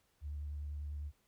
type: tone with vibrato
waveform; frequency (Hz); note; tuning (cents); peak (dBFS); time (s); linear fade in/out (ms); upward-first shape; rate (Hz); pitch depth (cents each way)
sine; 73.42; D2; 0; -38; 0.21-1.12; 50; sine; 10; 19
effects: tanh soft clip ceiling -34 dBFS + pink hiss -75 dBFS RMS until 1.27 s